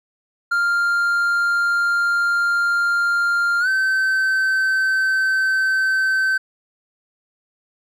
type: tone with pitch glide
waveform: triangle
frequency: 1397 to 1541.1 Hz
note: F6 to G6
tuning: 0 to -30 cents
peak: -14 dBFS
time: 0.51-6.38 s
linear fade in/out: 10 ms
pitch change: +170 cents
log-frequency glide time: 3.6-3.68 s
effects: none